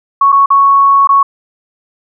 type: tone with dropouts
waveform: sine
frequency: 1108.7 Hz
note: C#6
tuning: in tune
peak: -4 dBFS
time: 0.21-1.23 s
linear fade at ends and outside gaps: 5 ms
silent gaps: 0.321-0.325 / 0.46-0.503 / 1.073-1.09 s
effects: none